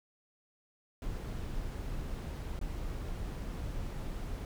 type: noise with dropouts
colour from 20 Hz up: brown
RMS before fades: -38 dBFS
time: 1.02-4.45 s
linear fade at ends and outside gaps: 1 ms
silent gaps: 2.591-2.613 s
effects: none